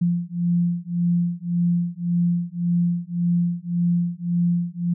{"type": "beating tone pair", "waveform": "sine", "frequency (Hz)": [172.6, 174.4], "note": ["F3", "F3"], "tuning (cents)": [-20, -2], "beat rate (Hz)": 1.8, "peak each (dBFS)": -22, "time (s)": [0.01, 4.94], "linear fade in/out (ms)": 10, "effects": []}